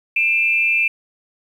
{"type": "tone pair together", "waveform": "sine", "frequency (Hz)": [2388, 2637], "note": ["D7", "E7"], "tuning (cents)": [28, 0], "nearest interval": "major second", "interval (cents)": 172, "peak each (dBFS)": -17, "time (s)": [0.16, 0.88], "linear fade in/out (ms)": 5, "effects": ["8-bit"]}